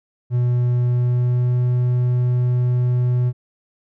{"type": "tone with pitch glide", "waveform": "triangle", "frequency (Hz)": [122.5, 123.71], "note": ["B2", "B2"], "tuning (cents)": [-14, 3], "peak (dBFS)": -13, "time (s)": [0.3, 3.33], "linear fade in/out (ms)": 50, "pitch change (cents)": 17, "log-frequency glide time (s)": [0.85, 1.59], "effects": []}